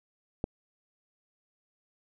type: click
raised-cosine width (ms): 2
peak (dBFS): -16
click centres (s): 0.441
effects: none